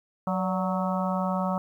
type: harmonic tone with a mistuned harmonic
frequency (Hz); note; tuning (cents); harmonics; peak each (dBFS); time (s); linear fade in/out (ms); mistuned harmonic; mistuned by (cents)
185; F#3; 0; 1 / 3 / 4 / 5 / 6 / 7; -27 / -32 / -33 / -34 / -35 / -35; 0.27-1.58; 2; 3; +52
effects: 10-bit